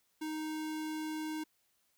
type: tone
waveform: square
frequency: 311.1 Hz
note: D#4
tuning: in tune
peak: -37 dBFS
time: 0.21-1.44 s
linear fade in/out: 10 ms
effects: white hiss -75 dBFS RMS until 1.97 s